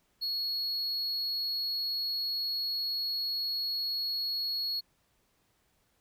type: tone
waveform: triangle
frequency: 4337 Hz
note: C#8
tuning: 39 cents flat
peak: -29 dBFS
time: 0.21-4.81 s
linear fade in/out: 20 ms
effects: pink hiss -72 dBFS RMS until 6 s